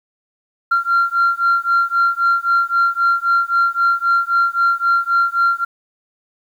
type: beating tone pair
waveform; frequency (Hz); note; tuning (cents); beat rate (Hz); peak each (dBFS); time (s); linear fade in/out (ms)
sine; 1377 / 1380.8; F6 / F6; -25 / -20; 3.8; -15; 0.71-5.65; 10
effects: tanh soft clip ceiling -8 dBFS + 8-bit